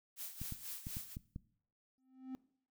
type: noise with tremolo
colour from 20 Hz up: blue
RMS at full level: -44 dBFS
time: 0.16-1.17 s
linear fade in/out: 50 ms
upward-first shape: sine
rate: 4.1 Hz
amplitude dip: 70%
type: clicks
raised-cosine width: 5 ms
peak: -31 dBFS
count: 6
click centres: 0.416 / 0.523 / 0.869 / 0.969 / 1.169 / 1.361 s
type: tone with exponential growth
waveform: triangle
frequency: 260.4 Hz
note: C4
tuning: 8 cents flat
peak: -37 dBFS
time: 1.98-2.35 s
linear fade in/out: 0 ms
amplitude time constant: 80 ms
effects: noise-tail reverb RT60 0.6 s tail -20 dB re dry